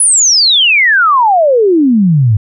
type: exponential sweep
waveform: sine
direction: down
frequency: 10460 to 100 Hz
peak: -5 dBFS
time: 0-2.37 s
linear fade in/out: 5 ms
effects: none